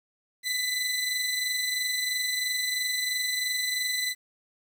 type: tone pair together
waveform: 25% pulse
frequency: 2000 / 4023 Hz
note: B6 / B7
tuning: +21 / +31 cents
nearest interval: octave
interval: 1210 cents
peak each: -25 / -26 dBFS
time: 0.43-4.15 s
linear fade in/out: 50 ms
effects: 10-bit